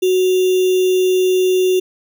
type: tone with sample-and-hold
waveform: sine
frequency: 370 Hz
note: F#4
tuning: in tune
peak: -11 dBFS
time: 0.02-1.8 s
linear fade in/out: 10 ms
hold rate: 3150 Hz
effects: none